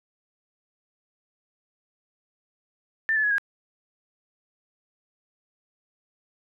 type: tone with pitch steps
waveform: sine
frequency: 1783 / 1731.2 / 1681 / 1632.2 Hz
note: A6 / A6 / G#6 / G#6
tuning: +22 / -29 / +20 / -31 cents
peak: -20 dBFS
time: 3.09-3.382 s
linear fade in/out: 0 ms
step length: 73 ms
effects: none